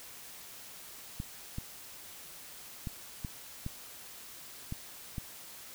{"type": "clicks", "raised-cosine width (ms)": 5, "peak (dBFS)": -24, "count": 7, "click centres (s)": [1.201, 1.584, 2.872, 3.248, 3.664, 4.724, 5.182], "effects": ["white hiss -49 dBFS RMS until 5.74 s"]}